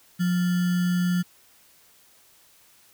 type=tone with sample-and-hold; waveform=sine; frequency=178.4 Hz; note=F3; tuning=37 cents sharp; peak=-20 dBFS; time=0.19-1.23 s; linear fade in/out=20 ms; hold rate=1575 Hz; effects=white hiss -57 dBFS RMS until 2.93 s